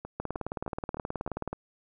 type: two click trains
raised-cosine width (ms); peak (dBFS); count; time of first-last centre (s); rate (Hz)
1; -18 / -24; 26 / 5; 0.2-1.53 / 0.05-1.277; 18.8 / 3.26
effects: none